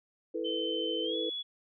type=chord; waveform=sine; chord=E suspended fourth; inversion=none; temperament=equal; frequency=329.6 / 440 / 493.9 Hz; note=E4 / A4 / B4; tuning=0 / 0 / 0 cents; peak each=-36 dBFS; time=0.34-1.3 s; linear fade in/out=10 ms
type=tone with pitch glide; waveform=sine; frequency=3072 to 3389 Hz; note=G7 to G#7; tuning=-36 to +34 cents; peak=-34 dBFS; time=0.44-1.43 s; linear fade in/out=20 ms; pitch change=+170 cents; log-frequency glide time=1.03-1.15 s
effects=none